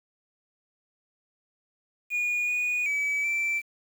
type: tone with pitch steps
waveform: sine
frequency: 2445 / 2462 / 2288 / 2337 Hz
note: D#7 / D#7 / D7 / D7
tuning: -31 / -19 / -46 / -9 cents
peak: -22 dBFS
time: 2.1-3.62 s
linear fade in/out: 50 ms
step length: 380 ms
effects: tanh soft clip ceiling -23 dBFS + 8-bit